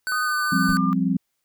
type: tone with vibrato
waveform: square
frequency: 1507 Hz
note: F#6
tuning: 31 cents sharp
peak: -24 dBFS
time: 0.07-0.77 s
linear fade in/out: 0 ms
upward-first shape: sine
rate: 13 Hz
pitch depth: 12 cents each way
type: tone with pitch glide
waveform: sine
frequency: 1242 to 1198.3 Hz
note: D#6 to D6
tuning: -3 to +34 cents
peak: -24 dBFS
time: 0.12-0.93 s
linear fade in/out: 0 ms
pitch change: -63 cents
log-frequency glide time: 0.23-0.36 s
type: chord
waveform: sine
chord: F suspended second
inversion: none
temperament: just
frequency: 174.61 / 196.44 / 261.9 Hz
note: F3 / G3 / C4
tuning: 0 / +4 / +2 cents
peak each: -23 dBFS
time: 0.52-1.17 s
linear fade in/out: 5 ms
type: noise with exponential decay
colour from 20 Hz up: brown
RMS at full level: -30 dBFS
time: 0.69-0.86 s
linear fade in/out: 1 ms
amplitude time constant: 36 ms
effects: white hiss -75 dBFS RMS until 1.44 s